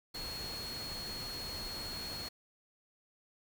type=tone in noise; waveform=sine; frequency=4316 Hz; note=C#8; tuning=47 cents flat; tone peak=-41 dBFS; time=0.14-2.29 s; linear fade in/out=10 ms; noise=pink; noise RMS=-45 dBFS; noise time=0.14-2.29 s; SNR=+1 dB; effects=none